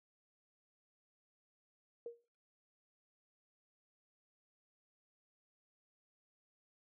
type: tone with exponential decay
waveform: sine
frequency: 470 Hz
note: A#4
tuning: 14 cents sharp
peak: -39 dBFS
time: 2.06-2.24 s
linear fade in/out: 2 ms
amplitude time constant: 39 ms
effects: noise-tail reverb RT60 0.4 s tail -22 dB re dry